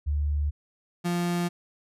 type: tone pair in turn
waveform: sine / 35% pulse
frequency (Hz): 73.3 / 174.34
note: D2 / F3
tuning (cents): -3 / -3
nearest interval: octave + minor third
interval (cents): 1500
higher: second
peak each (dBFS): -23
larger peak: neither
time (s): 0.06-0.51 / 1.04-1.49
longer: neither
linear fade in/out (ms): 20
effects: resampled to 32000 Hz